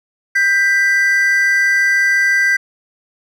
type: tone pair together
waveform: triangle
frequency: 1575 / 1979.1 Hz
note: G6 / B6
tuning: +8 / +3 cents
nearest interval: major third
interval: 395 cents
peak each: -12 dBFS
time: 0.35-2.57 s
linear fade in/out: 10 ms
effects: none